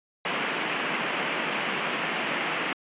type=band-pass noise; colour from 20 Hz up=white; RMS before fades=-29 dBFS; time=0.25-2.73 s; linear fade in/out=2 ms; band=150 to 3000 Hz; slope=48 dB/octave; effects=resampled to 8000 Hz